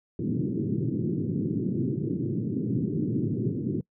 pink band-pass noise, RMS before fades -28 dBFS, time 0.19-3.81 s, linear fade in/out 2 ms, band 110 to 380 Hz, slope 48 dB/octave, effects noise-tail reverb RT60 0.1 s tail -24 dB re dry

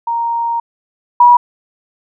sine tone pair in turn, 932.3 / 967 Hz, A#5 / B5, 0 / -37 cents, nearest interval minor second, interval 63 cents, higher second, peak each -14 / -3 dBFS, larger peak second, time 0.07-0.6 / 1.2-1.37 s, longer first, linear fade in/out 5 ms, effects none

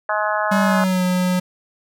harmonic tone, 211.4 Hz, G#3, 31 cents sharp, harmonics 3 / 4 / 5 / 6 / 7 / 8, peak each -23 / -24 / -25 / -26 / -26 / -27 dBFS, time 0.09-0.84 s, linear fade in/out 2 ms
square tone with pitch glide, 196 to 181.82 Hz, G3 to F#3, 0 to -30 cents, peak -17 dBFS, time 0.51-1.4 s, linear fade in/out 10 ms, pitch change -130 cents, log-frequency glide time 0.61-1.03 s
effects none

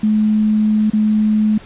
sine tone with dropouts, 214.1 Hz, A3, 47 cents flat, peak -11 dBFS, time 0.03-1.58 s, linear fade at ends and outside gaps 5 ms, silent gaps 0.901-0.933 s, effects pink hiss -40 dBFS RMS until 1.65 s + resampled to 8000 Hz

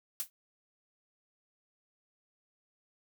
blue noise with exponential decay, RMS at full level -30 dBFS, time 0.2-0.3 s, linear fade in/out 0 ms, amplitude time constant 20 ms, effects none

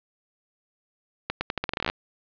accelerating click train, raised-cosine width 0.3 ms, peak -10 dBFS, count 15, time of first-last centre 1.3-1.899 s, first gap 110 ms, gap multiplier 0.83, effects resampled to 11025 Hz + 8-bit

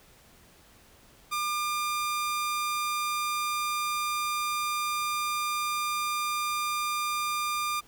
sawtooth tone, 1200 Hz, D6, 37 cents sharp, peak -24 dBFS, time 1.31-7.81 s, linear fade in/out 20 ms, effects pink hiss -57 dBFS RMS until 7.87 s

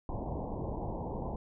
pink low-pass noise, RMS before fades -37 dBFS, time 0.09-1.36 s, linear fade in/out 2 ms, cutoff 1000 Hz, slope 96 dB/octave, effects none

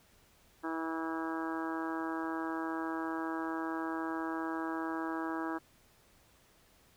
harmonic tone, 162.3 Hz, E3, 27 cents flat, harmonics 2 / 3 / 4 / 5 / 6 / 7 / 8 / 9 / 10, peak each -36 / -48 / -46 / -45 / -43 / -46 / -45 / -50 / -45 dBFS, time 0.63-5.59 s, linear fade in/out 20 ms, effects pink hiss -65 dBFS RMS until 6.96 s

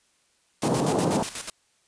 white noise with tremolo, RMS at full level -31 dBFS, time 0.62-1.5 s, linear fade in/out 2 ms, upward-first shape square, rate 8.2 Hz, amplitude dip 65%
pink band-pass noise, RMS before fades -24 dBFS, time 0.63-1.23 s, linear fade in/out 2 ms, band 140 to 910 Hz, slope 24 dB/octave
effects white hiss -66 dBFS RMS until 1.87 s + resampled to 22050 Hz

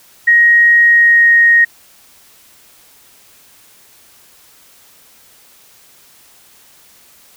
sine tone with pitch glide, 1882 to 1869 Hz, A#6 to A#6, +16 to +4 cents, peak -5 dBFS, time 0.27-1.65 s, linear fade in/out 10 ms, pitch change -12 cents, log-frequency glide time 0.81-1.31 s, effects white hiss -46 dBFS RMS until 7.36 s

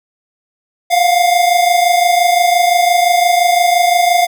square tone pair together, 698.5 / 724.3 Hz, F5 / F#5, 0 / -37 cents, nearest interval minor second, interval 63 cents, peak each -11 / -15 dBFS, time 0.9-4.27 s, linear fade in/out 20 ms, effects none

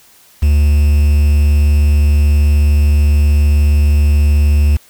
triangle tone with quantisation, 73.42 Hz, D2, in tune, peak -5 dBFS, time 0.42-4.77 s, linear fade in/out 10 ms, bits 5, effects white hiss -46 dBFS RMS until 4.89 s

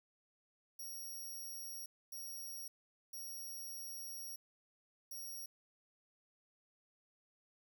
5% pulse tone bursts at uneven times, 5630 Hz, F8, 13 cents sharp, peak -39 dBFS, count 4, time 0.79-1.86 / 2.12-2.68 / 3.13-4.36 / 5.11-5.46 s, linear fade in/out 5 ms, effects none

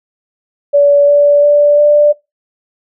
sine tone with pitch steps, 573 / 578.7 / 584.4 / 590.1 Hz, D5 / D5 / D5 / D5, -43 / -26 / -9 / +8 cents, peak -4 dBFS, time 0.73-2.13 s, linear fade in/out 20 ms, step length 350 ms, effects noise-tail reverb RT60 0.2 s tail -20 dB re dry

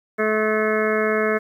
harmonic tone, 216 Hz, A3, 32 cents flat, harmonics 1 / 2 / 3 / 5 / 6 / 7 / 8 / 9 / 10, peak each -26 / -21 / -25 / -32 / -28 / -31 / -27 / -38 / -29 dBFS, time 0.18-1.39 s, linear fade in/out 20 ms, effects 9-bit

